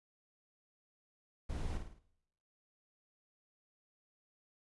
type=noise with echo; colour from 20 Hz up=brown; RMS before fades=-39 dBFS; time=1.49-1.78 s; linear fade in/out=10 ms; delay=53 ms; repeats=4; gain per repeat=-6 dB; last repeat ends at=1.992 s; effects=noise-tail reverb RT60 0.8 s tail -20 dB re dry + resampled to 24000 Hz